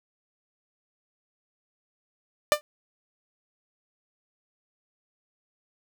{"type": "tone with exponential decay", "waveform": "sawtooth", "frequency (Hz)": 596, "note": "D5", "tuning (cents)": 25, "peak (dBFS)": -9, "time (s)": [2.52, 2.61], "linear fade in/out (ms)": 0, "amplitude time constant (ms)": 18, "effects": []}